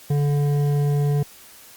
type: tone with hard clipping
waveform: sine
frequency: 144.5 Hz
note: D3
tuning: 28 cents flat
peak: -19 dBFS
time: 0.1-1.23 s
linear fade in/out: 5 ms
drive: 9 dB
effects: white hiss -46 dBFS RMS until 1.76 s + Opus 48 kbps